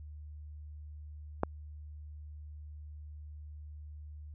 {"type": "click", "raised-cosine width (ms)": 1, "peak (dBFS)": -14, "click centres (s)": 1.434, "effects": ["added 75 Hz sine -44 dBFS peak until 4.34 s"]}